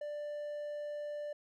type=tone; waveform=triangle; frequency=590 Hz; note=D5; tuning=8 cents sharp; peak=-36 dBFS; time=0.01-1.33 s; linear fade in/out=5 ms; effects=none